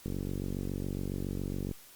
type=click train; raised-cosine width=3 ms; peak=-22 dBFS; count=79; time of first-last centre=0.06-1.713 s; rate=47.2 Hz; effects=white hiss -55 dBFS RMS until 1.95 s + Opus 48 kbps